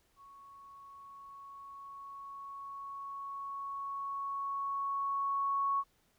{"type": "tone with level ramp", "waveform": "sine", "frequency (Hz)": 1108.7, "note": "C#6", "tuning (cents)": 0, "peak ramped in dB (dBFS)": [-53, -28], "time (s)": [0.16, 5.84], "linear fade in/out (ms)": 50, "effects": ["pink hiss -72 dBFS RMS until 6.18 s"]}